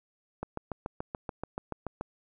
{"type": "click train", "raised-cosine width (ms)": 1, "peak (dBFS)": -20, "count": 12, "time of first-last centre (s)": [0.43, 2.01], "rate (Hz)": 6.96, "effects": []}